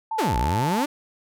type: tone with vibrato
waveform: sine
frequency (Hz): 878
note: A5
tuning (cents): -4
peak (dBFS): -24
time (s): 0.11-0.84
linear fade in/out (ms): 5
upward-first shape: sine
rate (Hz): 10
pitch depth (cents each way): 30
type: exponential two-way sweep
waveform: sawtooth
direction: down then up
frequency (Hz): 523.3 to 53.4 to 306.3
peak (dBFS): -18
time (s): 0.18-0.86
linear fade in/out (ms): 10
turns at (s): 0.37
effects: none